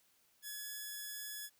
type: tone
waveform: 5% pulse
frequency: 1698 Hz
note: G#6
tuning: 38 cents sharp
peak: -32 dBFS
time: 0.42-1.5 s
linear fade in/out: 50 ms
effects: white hiss -72 dBFS RMS until 1.59 s